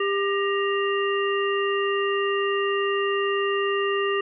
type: harmonic tone with a mistuned harmonic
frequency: 398.7 Hz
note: G4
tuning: 29 cents sharp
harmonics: 1 / 3 / 5 / 7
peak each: -23 / -28 / -30 / -31 dBFS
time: 0-4.21 s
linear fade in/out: 5 ms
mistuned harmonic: 5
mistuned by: -98 cents
effects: none